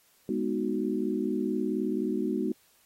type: chord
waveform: sine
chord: G# minor seventh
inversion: none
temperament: equal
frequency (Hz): 207.7 / 246.9 / 311.1 / 370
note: G#3 / B3 / D#4 / F#4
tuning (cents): 0 / 0 / 0 / 0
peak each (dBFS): -32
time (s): 0.29-2.52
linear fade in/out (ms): 2
effects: white hiss -64 dBFS RMS until 2.85 s + AAC 48 kbps